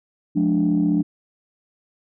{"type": "chord", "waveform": "sine", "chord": "D diminished", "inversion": "first", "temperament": "just", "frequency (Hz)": [176.2, 211.4, 293.7], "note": ["F3", "Ab3", "D4"], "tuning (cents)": [16, 31, 0], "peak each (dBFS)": [-20, -22, -18], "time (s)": [0.35, 1.03], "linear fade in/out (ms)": 20, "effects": ["tanh soft clip ceiling -10 dBFS"]}